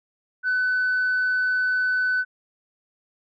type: tone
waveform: sine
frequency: 1504 Hz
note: F#6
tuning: 28 cents sharp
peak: -18 dBFS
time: 0.43-2.25 s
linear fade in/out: 50 ms
effects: tanh soft clip ceiling -17 dBFS